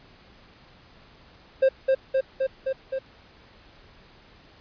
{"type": "tone with echo", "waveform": "triangle", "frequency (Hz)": 531, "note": "C5", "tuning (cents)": 25, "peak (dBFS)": -13, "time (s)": [1.62, 1.69], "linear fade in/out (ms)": 10, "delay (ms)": 260, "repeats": 5, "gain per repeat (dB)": -2, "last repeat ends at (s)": 2.99, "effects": ["pink hiss -53 dBFS RMS until 4.6 s", "resampled to 11025 Hz"]}